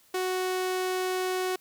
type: tone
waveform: sawtooth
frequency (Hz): 370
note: F#4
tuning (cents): 0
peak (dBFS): -23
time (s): 0.14-1.56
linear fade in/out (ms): 5
effects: white hiss -61 dBFS RMS until 1.6 s